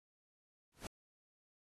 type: noise with exponential growth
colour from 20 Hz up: pink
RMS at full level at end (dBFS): -42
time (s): 0.72-0.87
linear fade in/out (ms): 2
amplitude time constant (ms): 31
effects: AAC 32 kbps